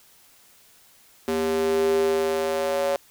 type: tone with high-pass filter sweep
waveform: square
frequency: 79.6 Hz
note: D#2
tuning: 40 cents sharp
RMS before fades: -23 dBFS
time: 1.28-2.96 s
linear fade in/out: 0 ms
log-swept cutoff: 320 to 550 Hz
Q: 5.4
effects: white hiss -55 dBFS RMS until 3.1 s